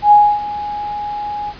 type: tone with ADSR envelope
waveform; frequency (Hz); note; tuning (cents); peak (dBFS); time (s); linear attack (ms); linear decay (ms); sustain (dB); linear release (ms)
sine; 830.6; G#5; 0; -3; 0.02-1.54; 95; 280; -17; 56
effects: pink hiss -37 dBFS RMS until 1.59 s + resampled to 11025 Hz